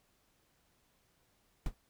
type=noise with exponential decay; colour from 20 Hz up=brown; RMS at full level=-28 dBFS; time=1.66-1.75 s; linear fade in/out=2 ms; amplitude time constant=18 ms; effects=pink hiss -73 dBFS RMS until 1.89 s